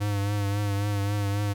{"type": "tone with vibrato", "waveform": "square", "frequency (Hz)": 101.6, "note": "G#2", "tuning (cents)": -38, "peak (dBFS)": -25, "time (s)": [0, 1.54], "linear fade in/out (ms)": 20, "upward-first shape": "triangle", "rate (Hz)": 3.7, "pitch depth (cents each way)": 43, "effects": []}